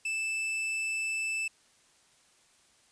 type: tone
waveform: 45% pulse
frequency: 2637 Hz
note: E7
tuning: in tune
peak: -30 dBFS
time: 0.05-1.48 s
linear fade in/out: 5 ms
effects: white hiss -64 dBFS RMS until 2.91 s + resampled to 22050 Hz